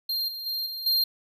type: tone with level steps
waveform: square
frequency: 4193 Hz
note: C8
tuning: 3 cents sharp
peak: -26 / -34 / -28 / -33 / -21 dBFS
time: 0.09-1.04 s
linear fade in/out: 5 ms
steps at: 0.28 / 0.46 / 0.66 / 0.86 s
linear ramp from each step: 5 ms
effects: none